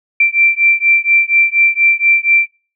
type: beating tone pair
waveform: sine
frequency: 2349 / 2353.2 Hz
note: D7 / D7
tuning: 0 / +3 cents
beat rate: 4.2 Hz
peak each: -12 dBFS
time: 0.2-2.47 s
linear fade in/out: 5 ms
effects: noise-tail reverb RT60 0.4 s tail -26 dB re dry